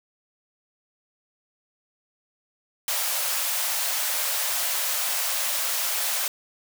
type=high-pass noise; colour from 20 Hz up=white; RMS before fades=-26 dBFS; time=2.88-6.28 s; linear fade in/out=2 ms; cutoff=510 Hz; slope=96 dB/octave; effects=none